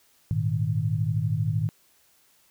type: chord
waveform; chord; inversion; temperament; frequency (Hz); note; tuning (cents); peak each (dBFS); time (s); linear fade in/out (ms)
sine; Ab suspended second; none; equal with one note detuned; 103.83 / 116.54 / 154.85; Ab2 / Bb2 / Eb3; 0 / 0 / -8; -27; 0.31-1.69; 0
effects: white hiss -62 dBFS RMS until 2.5 s